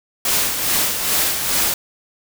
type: noise with tremolo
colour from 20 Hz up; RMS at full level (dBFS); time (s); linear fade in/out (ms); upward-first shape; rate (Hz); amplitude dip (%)
white; -17; 0.25-1.74; 2; sine; 2.4; 50
effects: none